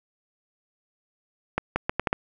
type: accelerating click train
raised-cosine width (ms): 0.5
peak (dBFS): -8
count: 6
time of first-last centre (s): 1.58-2.129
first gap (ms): 180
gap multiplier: 0.75
effects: none